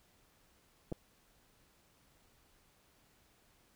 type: clicks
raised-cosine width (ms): 2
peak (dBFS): -30 / -25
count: 2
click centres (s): 0.918 / 0.924
effects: pink hiss -69 dBFS RMS until 3.75 s